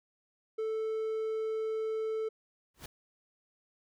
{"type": "tone", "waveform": "triangle", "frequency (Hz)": 440, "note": "A4", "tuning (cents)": 0, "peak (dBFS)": -29, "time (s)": [0.58, 2.29], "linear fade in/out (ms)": 10}
{"type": "noise with exponential growth", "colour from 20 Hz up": "pink", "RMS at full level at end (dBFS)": -39, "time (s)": [2.74, 2.86], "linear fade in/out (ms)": 5, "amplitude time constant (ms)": 26}
{"effects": []}